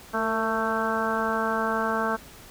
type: harmonic tone with a mistuned harmonic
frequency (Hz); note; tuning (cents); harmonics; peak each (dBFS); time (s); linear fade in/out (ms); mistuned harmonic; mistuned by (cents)
222; A3; +16; 1 / 2 / 3 / 4 / 5 / 6 / 7; -31 / -31 / -31 / -31 / -31 / -31 / -31; 0.13-2.17; 20; 2; +29
effects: pink hiss -47 dBFS RMS until 2.5 s